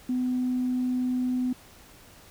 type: tone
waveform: sine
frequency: 251.8 Hz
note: B3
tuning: 34 cents sharp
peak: -23 dBFS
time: 0.09-1.53 s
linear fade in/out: 5 ms
effects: tanh soft clip ceiling -19 dBFS + pink hiss -52 dBFS RMS until 2.3 s